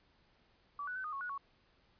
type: tone with pitch steps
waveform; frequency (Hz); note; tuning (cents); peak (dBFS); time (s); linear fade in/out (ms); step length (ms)
sine; 1150 / 1481 / 1523 / 1232 / 1102 / 1460 / 1113; D6 / F#6 / F#6 / D#6 / C#6 / F#6 / C#6; -37 / +1 / +50 / -17 / -11 / -24 / +7; -38; 0.79-1.378; 2; 84
effects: pink hiss -70 dBFS RMS until 1.99 s + resampled to 11025 Hz